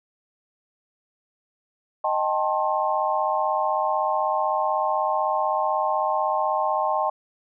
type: chord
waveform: sine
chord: A half-diminished seventh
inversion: second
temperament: equal with one note detuned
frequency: 622.3 / 784 / 880 / 1066.6 Hz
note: Eb5 / G5 / A5 / C6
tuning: 0 / 0 / 0 / +33 cents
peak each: -26 dBFS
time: 2.04-7.1 s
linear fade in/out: 5 ms
effects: none